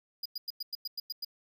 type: tone bursts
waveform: square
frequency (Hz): 4900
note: D#8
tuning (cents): -27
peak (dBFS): -34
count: 9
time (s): 0.23-1.248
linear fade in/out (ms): 5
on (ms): 26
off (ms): 98
effects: none